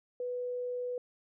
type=tone; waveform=sine; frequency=493.9 Hz; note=B4; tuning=in tune; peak=-33 dBFS; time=0.2-0.98 s; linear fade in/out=2 ms; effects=none